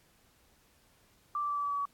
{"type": "tone with pitch steps", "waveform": "sine", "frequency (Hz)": [1174.7, 1167.9, 1161.2, 1154.5, 1147.9, 1141.3, 1134.7], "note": ["D6", "D6", "D6", "D6", "D6", "D6", "C#6"], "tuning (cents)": [0, -10, -20, -30, -40, -50, 40], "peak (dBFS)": -30, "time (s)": [1.35, 1.854], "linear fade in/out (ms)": 2, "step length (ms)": 72, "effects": ["pink hiss -66 dBFS RMS until 1.93 s", "AAC 64 kbps"]}